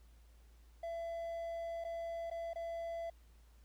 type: tone with dropouts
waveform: triangle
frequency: 671 Hz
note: E5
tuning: 31 cents sharp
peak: -37 dBFS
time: 0.83-3.1 s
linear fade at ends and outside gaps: 5 ms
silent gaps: 1.841-1.848 / 2.301-2.312 / 2.534-2.557 s
effects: added 57 Hz sine -59 dBFS peak until 3.64 s + pink hiss -72 dBFS RMS until 3.64 s